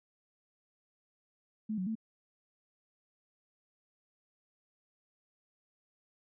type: tone with pitch steps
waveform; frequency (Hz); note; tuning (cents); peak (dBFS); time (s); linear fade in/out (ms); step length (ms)
sine; 216.2 / 185.4 / 221.9; A3 / F#3 / A3; -30 / +4 / +15; -32; 1.69-1.954; 10; 88
effects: none